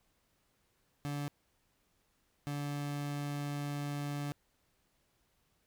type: tone bursts at uneven times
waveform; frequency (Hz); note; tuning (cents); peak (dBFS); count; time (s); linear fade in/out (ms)
30% pulse; 144.4; D3; -29; -33; 2; 1.05-1.28 / 2.47-4.32; 0
effects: pink hiss -75 dBFS RMS until 5.66 s